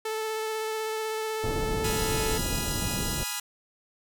sawtooth tone with vibrato, 438 Hz, A4, 8 cents flat, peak -25 dBFS, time 0.05-2.38 s, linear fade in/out 5 ms, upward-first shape triangle, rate 16 Hz, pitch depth 16 cents each way
pink low-pass noise, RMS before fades -31 dBFS, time 1.43-3.24 s, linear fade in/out 10 ms, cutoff 460 Hz, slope 12 dB/octave
5% pulse chord, F half-diminished seventh, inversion first, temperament equal, 830.6 / 987.8 / 1244.5 / 1396.9 Hz, Ab5 / Cb6 / Eb6 / F6, 0 / 0 / 0 / 0 cents, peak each -24 / -23 / -27 / -24 dBFS, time 1.84-3.4 s, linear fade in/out 5 ms
effects none

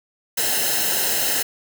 white noise with comb filter, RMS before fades -21 dBFS, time 0.37-1.43 s, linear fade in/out 10 ms, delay 0.86 ms, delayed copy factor -0.75, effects none

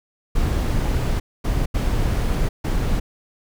brown noise bursts at uneven times, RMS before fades -20 dBFS, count 4, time 0.35-1.2 / 1.44-1.66 / 1.74-2.49 / 2.64-3 s, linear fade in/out 10 ms, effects none

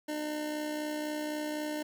25% pulse tone with amplitude modulation, 302.3 Hz, D#4, 50 cents flat, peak -28 dBFS, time 0.08-1.83 s, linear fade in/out 10 ms, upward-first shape sine, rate 63.9 Hz, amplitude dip 35%, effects none

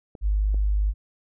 clicks, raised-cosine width 2 ms, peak -27 dBFS, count 2, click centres 0.152 / 0.544 s
sine tone, 51 Hz, G#1, 31 cents flat, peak -19 dBFS, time 0.21-0.94 s, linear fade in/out 50 ms
effects none

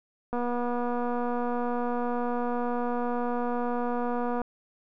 click train, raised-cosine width 1 ms, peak -18 dBFS, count 990, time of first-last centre 0.33-4.417 s, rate 242 Hz, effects none

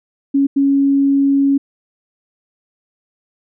sine tone bursts at uneven times, 277.2 Hz, C#4, in tune, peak -10 dBFS, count 2, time 0.34-0.47 / 0.56-1.58 s, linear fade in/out 10 ms, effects none

